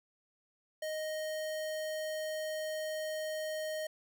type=tone; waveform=square; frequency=622.3 Hz; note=D#5; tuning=in tune; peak=-36 dBFS; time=0.82-3.87 s; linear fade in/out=5 ms; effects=none